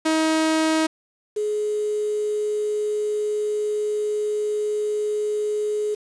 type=tone pair in turn; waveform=sawtooth / sine; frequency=317.1 / 421.1 Hz; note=D#4 / G#4; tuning=+33 / +24 cents; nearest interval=perfect fourth; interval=491 cents; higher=second; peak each=-14 / -21 dBFS; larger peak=first; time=0.05-0.87 / 1.36-5.95 s; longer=second; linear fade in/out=10 ms; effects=resampled to 22050 Hz + 7-bit